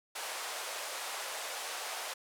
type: band-pass noise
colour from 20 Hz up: pink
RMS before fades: -40 dBFS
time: 0.15-2.14 s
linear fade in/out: 10 ms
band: 560 to 12000 Hz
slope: 24 dB/octave
effects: none